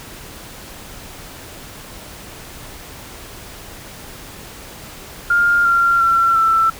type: tone with pitch steps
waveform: sine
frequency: 1406 / 1381 / 1356.5 / 1332.5 Hz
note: F6 / F6 / E6 / E6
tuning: +11 / -20 / +49 / +18 cents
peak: -11 dBFS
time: 5.3-6.7 s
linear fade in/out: 5 ms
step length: 350 ms
effects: pink hiss -36 dBFS RMS until 6.79 s